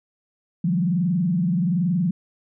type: tone with frequency modulation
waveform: sine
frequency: 176.1 Hz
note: F3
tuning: 15 cents sharp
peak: -18 dBFS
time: 0.64-2.11 s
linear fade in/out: 5 ms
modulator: 21.2 Hz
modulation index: 0.93
effects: none